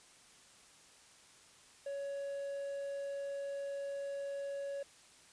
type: tone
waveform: triangle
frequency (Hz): 559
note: C#5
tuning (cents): +14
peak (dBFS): -36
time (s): 1.86-4.83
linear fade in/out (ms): 5
effects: white hiss -61 dBFS RMS until 5.32 s + resampled to 22050 Hz